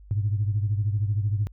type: beating tone pair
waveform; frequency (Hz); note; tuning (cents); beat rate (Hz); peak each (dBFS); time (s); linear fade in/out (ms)
sine; 101.8 / 114.8; G#2 / A#2; -34 / -26; 13; -22 / -28; 0.11-1.47; 0
effects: tanh soft clip ceiling -15 dBFS + added 50 Hz sine -45 dBFS peak until 1.52 s